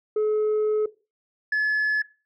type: tone pair in turn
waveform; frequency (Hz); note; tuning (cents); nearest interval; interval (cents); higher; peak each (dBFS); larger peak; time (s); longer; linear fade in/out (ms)
sine; 427.5 / 1714.8; A4 / A6; -50 / -45; 2 octaves; 2405; second; -17; neither; 0.16-0.86 / 1.52-2.02; first; 5
effects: noise-tail reverb RT60 0.3 s tail -19 dB re dry + tanh soft clip ceiling -19 dBFS